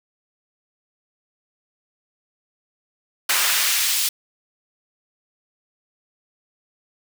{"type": "noise with high-pass filter sweep", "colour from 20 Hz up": "pink", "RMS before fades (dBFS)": -20, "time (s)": [3.29, 4.09], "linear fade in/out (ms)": 5, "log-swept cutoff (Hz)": [1200, 3900], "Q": 0.72, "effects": []}